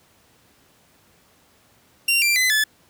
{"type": "tone with pitch steps", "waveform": "sawtooth", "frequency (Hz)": [2763, 2364, 2023, 1730.6], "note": ["F7", "D7", "B6", "A6"], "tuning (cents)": [-19, 11, 41, -29], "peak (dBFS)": -13, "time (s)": [2.08, 2.64], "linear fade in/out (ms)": 5, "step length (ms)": 140, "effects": ["pink hiss -57 dBFS RMS until 2.89 s", "high-pass 80 Hz 12 dB/octave"]}